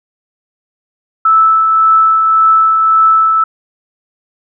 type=tone with tremolo; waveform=sine; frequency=1313 Hz; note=E6; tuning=7 cents flat; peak=-4 dBFS; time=1.25-3.44 s; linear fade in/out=5 ms; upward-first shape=triangle; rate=1.8 Hz; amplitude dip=35%; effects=none